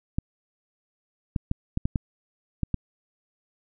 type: clicks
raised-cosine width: 5 ms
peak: -12 dBFS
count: 8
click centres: 0.185 / 1.362 / 1.514 / 1.774 / 1.855 / 1.958 / 2.633 / 2.743 s
effects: none